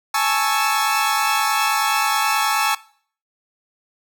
sawtooth chord, A major seventh, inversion third, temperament equal, 830.6 / 880 / 1108.7 / 1318.5 Hz, G#5 / A5 / C#6 / E6, 0 / 0 / 0 / 0 cents, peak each -19 dBFS, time 0.14-2.75 s, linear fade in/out 5 ms, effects noise-tail reverb RT60 0.5 s tail -20 dB re dry

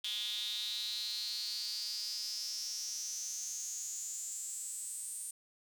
square tone with high-pass filter sweep, 111.8 Hz, A2, 28 cents sharp, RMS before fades -40 dBFS, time 0.04-5.31 s, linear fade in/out 5 ms, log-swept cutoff 3400 to 8800 Hz, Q 9.2, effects none

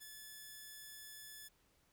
5% pulse tone, 1729 Hz, A6, 31 cents flat, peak -40 dBFS, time 0-1.49 s, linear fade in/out 20 ms, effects pink hiss -74 dBFS RMS until 1.92 s

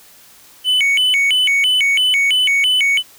triangle tone with vibrato, 2589 Hz, E7, 32 cents flat, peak -10 dBFS, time 0.64-3.03 s, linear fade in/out 50 ms, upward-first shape square, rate 3 Hz, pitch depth 260 cents each way, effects white hiss -45 dBFS RMS until 3.18 s

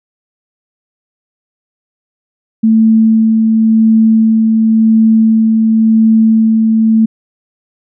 sine tone with tremolo, 222 Hz, A3, 16 cents sharp, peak -4 dBFS, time 2.63-7.06 s, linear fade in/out 10 ms, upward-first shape sine, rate 0.93 Hz, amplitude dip 25%, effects none

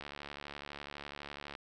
click train, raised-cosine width 0.3 ms, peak -27 dBFS, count 112, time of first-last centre 0.01-1.552 s, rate 72 Hz, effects none

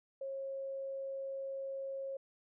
sine tone, 542 Hz, C#5, 39 cents flat, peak -38 dBFS, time 0.21-2.17 s, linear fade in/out 5 ms, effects none

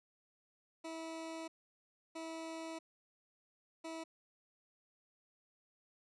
20% pulse tone bursts at uneven times, 324.9 Hz, E4, 25 cents flat, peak -38 dBFS, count 3, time 0.84-1.48 / 2.15-2.79 / 3.84-4.04 s, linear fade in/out 10 ms, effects resampled to 22050 Hz

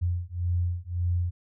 sine beating tone pair, 87 / 88.8 Hz, F2 / F2, -6 / +29 cents, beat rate 1.8 Hz, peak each -28 dBFS, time 0.01-1.31 s, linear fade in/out 20 ms, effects none

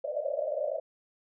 pink band-pass noise, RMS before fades -32 dBFS, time 0.04-0.8 s, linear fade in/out 5 ms, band 540 to 630 Hz, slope 96 dB/octave, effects none

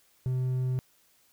sine tone with hard clipping, 128.1 Hz, C3, 36 cents flat, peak -27 dBFS, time 0.26-0.79 s, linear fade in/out 0 ms, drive 3 dB, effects white hiss -65 dBFS RMS until 1.32 s

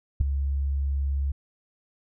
sine tone with ADSR envelope, 69.3 Hz, C#2, in tune, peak -13 dBFS, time 0.2-1.32 s, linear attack 11 ms, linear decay 6 ms, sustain -10 dB, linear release 8 ms, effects none

